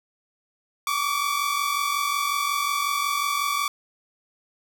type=tone pair together; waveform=sawtooth; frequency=1129.2 / 1174.7 Hz; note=C#6 / D6; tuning=+32 / 0 cents; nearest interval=minor second; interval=68 cents; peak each=-22 dBFS; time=0.87-3.68 s; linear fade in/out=2 ms; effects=none